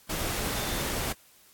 sine tone in noise, 3557 Hz, A7, 18 cents sharp, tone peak -41 dBFS, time 0.56-0.82 s, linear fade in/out 10 ms, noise pink, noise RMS -31 dBFS, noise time 0.09-1.13 s, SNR -13 dB, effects white hiss -58 dBFS RMS until 1.53 s + AAC 64 kbps

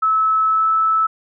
sine tone with pitch glide, 1300 to 1309 Hz, E6 to E6, -24 to -13 cents, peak -13 dBFS, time 0.02-1.07 s, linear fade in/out 10 ms, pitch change +11 cents, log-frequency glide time 0.47-0.67 s, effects none

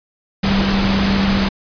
sine tone in noise, 196 Hz, G3, in tune, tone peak -15 dBFS, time 0.43-1.49 s, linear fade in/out 10 ms, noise pink, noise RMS -19 dBFS, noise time 0.43-1.49 s, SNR +1 dB, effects resampled to 11025 Hz

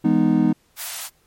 triangle chord, E major seventh, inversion none, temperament just, 164.81 / 206 / 247.2 / 309 Hz, E3 / G#3 / B3 / D#4, 0 / -14 / +2 / -12 cents, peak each -21 / -18 / -17 / -17 dBFS, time 0.04-0.53 s, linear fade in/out 10 ms
white high-pass noise, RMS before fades -30 dBFS, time 0.76-1.1 s, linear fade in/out 50 ms, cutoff 610 Hz, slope 48 dB/octave
effects pink hiss -61 dBFS RMS until 1.26 s + MP3 64 kbps

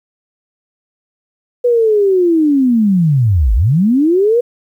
sine linear two-way sweep, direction down then up, 493.9 to 47 to 493.9 Hz, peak -8 dBFS, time 1.64-4.41 s, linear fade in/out 10 ms, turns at 3.54 s, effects 8-bit

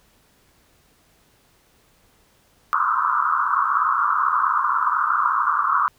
white band-pass noise, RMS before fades -20 dBFS, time 2.73-5.88 s, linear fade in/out 0 ms, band 1000 to 1400 Hz, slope 96 dB/octave, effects pink hiss -59 dBFS RMS until 5.98 s

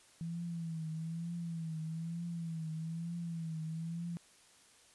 sine tone with vibrato, 164.81 Hz, E3, in tune, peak -37 dBFS, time 0.21-4.17 s, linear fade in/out 0 ms, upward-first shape triangle, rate 1.1 Hz, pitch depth 78 cents each way, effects white hiss -63 dBFS RMS until 4.94 s + resampled to 24000 Hz

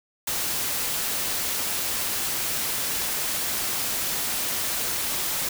white noise, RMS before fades -27 dBFS, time 0.27-5.49 s, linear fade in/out 5 ms, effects none

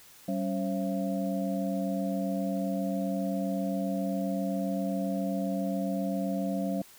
sine tone cluster, 192.7 / 280.2 / 536 / 673 Hz, G3 / C#4 / C5 / E5, -29 / +19 / +42 / +36 cents, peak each -30 / -34 / -37 / -36 dBFS, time 0.28-6.82 s, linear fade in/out 5 ms, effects white hiss -54 dBFS RMS until 6.98 s

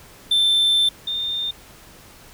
triangle / sine tone pair in turn, 3551 / 3621 Hz, A7 / A7, +15 / +49 cents, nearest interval unison, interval 34 cents, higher second, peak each -13 / -22 dBFS, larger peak first, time 0.31-0.89 / 1.07-1.51 s, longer first, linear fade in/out 5 ms, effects pink hiss -46 dBFS RMS until 2.33 s

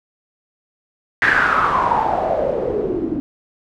white noise with low-pass filter sweep, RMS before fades -18 dBFS, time 1.22-3.2 s, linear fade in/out 0 ms, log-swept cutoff 1800 to 290 Hz, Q 6.9, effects none

